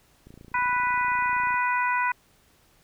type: click train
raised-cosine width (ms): 3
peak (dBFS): -34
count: 37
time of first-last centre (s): 0.27-1.542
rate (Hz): 28.3
type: harmonic tone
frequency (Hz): 493.9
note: B4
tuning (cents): 0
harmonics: 2 / 3 / 4 / 5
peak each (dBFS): -24 / -28 / -30 / -32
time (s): 0.54-2.12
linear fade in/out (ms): 5
effects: pink hiss -61 dBFS RMS until 2.83 s